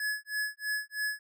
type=tone with tremolo; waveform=square; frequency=1700 Hz; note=G#6; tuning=40 cents sharp; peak=-29 dBFS; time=0-1.19 s; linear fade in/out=2 ms; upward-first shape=sine; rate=3.1 Hz; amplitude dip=100%; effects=none